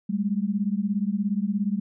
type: beating tone pair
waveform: sine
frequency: 196 / 213 Hz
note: G3 / G#3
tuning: 0 / +44 cents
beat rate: 17 Hz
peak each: -25 / -26 dBFS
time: 0.09-1.8 s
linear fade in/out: 10 ms
effects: none

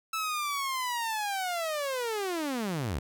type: linear sweep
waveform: sawtooth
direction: down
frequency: 1319 to 58.5 Hz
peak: -26 dBFS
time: 0.13-2.99 s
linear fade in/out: 5 ms
effects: none

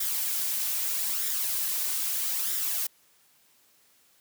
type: noise with flanger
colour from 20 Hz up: blue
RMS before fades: -29 dBFS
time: 0-2.87 s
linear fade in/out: 5 ms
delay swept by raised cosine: 0.55 to 3.35 ms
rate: 0.79 Hz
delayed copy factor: +0.5
effects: white hiss -63 dBFS RMS until 4.2 s + high-pass 80 Hz 12 dB/octave

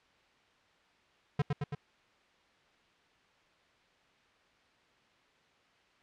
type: tone with echo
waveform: square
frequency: 145.1 Hz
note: D3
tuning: 21 cents flat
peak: -26 dBFS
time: 1.39-1.42 s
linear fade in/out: 5 ms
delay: 110 ms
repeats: 3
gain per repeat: -3 dB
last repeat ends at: 1.75 s
effects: white hiss -66 dBFS RMS until 6.02 s + low-pass 3000 Hz 12 dB/octave

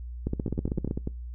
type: two click trains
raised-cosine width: 3 ms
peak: -17 / -15 dBFS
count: 7 / 11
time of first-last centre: 0.48-1.074 / 0.27-0.911 s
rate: 10.1 / 15.6 Hz
effects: noise-tail reverb RT60 0.2 s tail -22 dB re dry + added 60 Hz sine -35 dBFS peak until 1.34 s

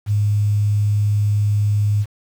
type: tone with quantisation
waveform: sine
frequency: 103.83 Hz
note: G#2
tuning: in tune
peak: -14 dBFS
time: 0.06-2.06 s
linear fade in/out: 50 ms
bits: 7
effects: none

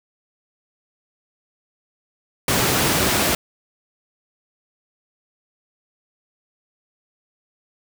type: high-pass noise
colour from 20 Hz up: pink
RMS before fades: -19 dBFS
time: 2.48-3.35 s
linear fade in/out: 2 ms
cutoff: 100 Hz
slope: 12 dB/octave
effects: none

